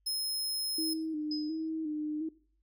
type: tone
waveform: sawtooth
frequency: 5150 Hz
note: E8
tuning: 41 cents flat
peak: -28 dBFS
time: 0.06-0.94 s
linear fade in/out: 10 ms
type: tone with vibrato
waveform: sine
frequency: 311.1 Hz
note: D#4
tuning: in tune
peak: -32 dBFS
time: 0.78-2.29 s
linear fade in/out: 5 ms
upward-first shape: square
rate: 1.4 Hz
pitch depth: 44 cents each way
type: tone with exponential decay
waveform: sine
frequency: 5060 Hz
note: D#8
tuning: 28 cents sharp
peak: -33 dBFS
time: 1.31-1.69 s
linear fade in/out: 5 ms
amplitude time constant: 81 ms
effects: noise-tail reverb RT60 0.5 s tail -19 dB re dry + added 50 Hz sine -70 dBFS peak until 2.62 s